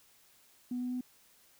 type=tone with pitch steps; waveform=sine; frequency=246.9 / 248.8 / 250.6 Hz; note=B3 / B3 / B3; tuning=0 / +13 / +25 cents; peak=-32 dBFS; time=0.71-1.01 s; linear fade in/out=5 ms; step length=100 ms; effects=tanh soft clip ceiling -28 dBFS + white hiss -64 dBFS RMS until 1.59 s